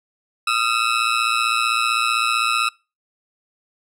20% pulse ring-modulated tone, 1302 Hz, E6, 22 cents flat, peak -9 dBFS, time 0.47-2.69 s, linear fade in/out 5 ms, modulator 57.8 Hz, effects noise-tail reverb RT60 0.3 s tail -26 dB re dry + low-pass 9000 Hz 12 dB/octave

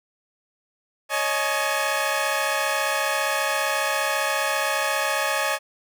15% pulse chord, C# suspended second, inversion none, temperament equal with one note detuned, 554.4 / 622.3 / 849 Hz, C#5 / D#5 / G#5, 0 / 0 / +38 cents, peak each -20 dBFS, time 1.09-5.59 s, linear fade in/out 50 ms, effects none

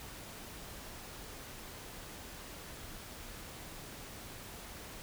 silence, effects pink hiss -48 dBFS RMS until 5.02 s

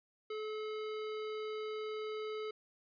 square tone, 430.5 Hz, A4, 38 cents flat, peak -39 dBFS, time 0.3-2.51 s, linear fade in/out 5 ms, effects resampled to 11025 Hz

